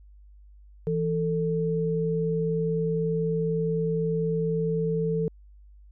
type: tone pair together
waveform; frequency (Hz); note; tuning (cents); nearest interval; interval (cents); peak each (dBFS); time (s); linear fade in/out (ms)
sine; 164.81 / 444.5; E3 / A4; 0 / +18; octave + perfect fourth; 1718; -26; 0.87-5.28; 0
effects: added 50 Hz sine -48 dBFS peak until 5.91 s